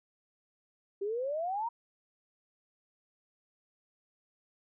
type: exponential sweep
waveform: sine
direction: up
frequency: 386 to 960 Hz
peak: -31 dBFS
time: 1.01-1.69 s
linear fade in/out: 10 ms
effects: none